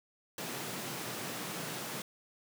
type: high-pass noise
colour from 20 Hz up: pink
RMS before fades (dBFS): -40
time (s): 0.38-2.02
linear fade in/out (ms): 2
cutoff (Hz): 120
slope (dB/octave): 48
effects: none